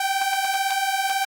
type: beating tone pair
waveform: sawtooth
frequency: 767 / 785 Hz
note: G5 / G5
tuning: -38 / +2 cents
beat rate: 18 Hz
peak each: -22 / -19 dBFS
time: 0-1.25 s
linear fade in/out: 5 ms
effects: AAC 64 kbps